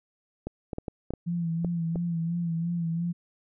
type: clicks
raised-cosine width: 2 ms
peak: -19 dBFS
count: 8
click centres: 0.47 / 0.732 / 0.784 / 0.882 / 1.106 / 1.137 / 1.647 / 1.958 s
type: tone with vibrato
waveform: sine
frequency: 168.7 Hz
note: E3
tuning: 40 cents sharp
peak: -26 dBFS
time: 1.26-3.13 s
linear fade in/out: 20 ms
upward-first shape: sine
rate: 2.9 Hz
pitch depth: 46 cents each way
effects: none

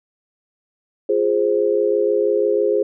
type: chord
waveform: sine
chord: F minor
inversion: none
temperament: equal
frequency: 349.2 / 415.3 / 523.3 Hz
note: F4 / Ab4 / C5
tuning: 0 / 0 / 0 cents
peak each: -22 / -17 / -20 dBFS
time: 1.09-2.83 s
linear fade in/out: 5 ms
effects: none

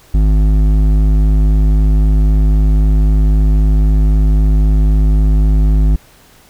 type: tone with hard clipping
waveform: sine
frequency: 51.91 Hz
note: G#1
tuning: in tune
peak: -9 dBFS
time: 0.14-5.96 s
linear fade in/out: 5 ms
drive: 10 dB
effects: pink hiss -45 dBFS RMS until 6.49 s

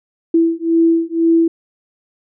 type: beating tone pair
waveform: sine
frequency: 330 / 332 Hz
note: E4 / E4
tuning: +2 / +12 cents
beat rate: 2 Hz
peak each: -14 dBFS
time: 0.34-1.48 s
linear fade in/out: 5 ms
effects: none

